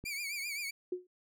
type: click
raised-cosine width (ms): 3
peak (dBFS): -32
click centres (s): 0.04
type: tone with vibrato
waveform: sawtooth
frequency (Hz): 2309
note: D7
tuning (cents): -30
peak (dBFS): -33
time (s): 0.05-0.71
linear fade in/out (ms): 10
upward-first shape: triangle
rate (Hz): 7.7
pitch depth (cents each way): 110
type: tone with exponential decay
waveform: sine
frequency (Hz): 362.6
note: F#4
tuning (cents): -35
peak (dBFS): -29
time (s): 0.92-1.07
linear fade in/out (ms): 5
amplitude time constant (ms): 32
effects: none